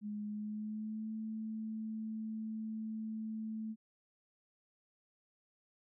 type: tone with pitch glide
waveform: sine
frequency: 209 to 219.3 Hz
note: G#3 to A3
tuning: +11 to -6 cents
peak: -38 dBFS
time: 0.01-3.76 s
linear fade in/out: 50 ms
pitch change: +83 cents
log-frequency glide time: 0.25-1.12 s
effects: none